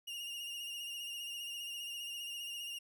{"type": "tone with vibrato", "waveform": "40% pulse", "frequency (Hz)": 2834, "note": "F7", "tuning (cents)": 25, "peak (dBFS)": -40, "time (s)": [0.07, 2.79], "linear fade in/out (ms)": 10, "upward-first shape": "sine", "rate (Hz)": 15, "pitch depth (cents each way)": 38, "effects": []}